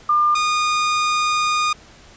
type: tone pair in turn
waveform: sine / sawtooth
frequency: 1200 / 1225.2 Hz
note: D6 / D#6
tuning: +37 / -27 cents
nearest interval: unison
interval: 36 cents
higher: second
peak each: -13 dBFS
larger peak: neither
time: 0.09-0.35 / 0.35-1.73 s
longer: second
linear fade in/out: 5 ms
effects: pink hiss -46 dBFS RMS until 2.16 s + resampled to 16000 Hz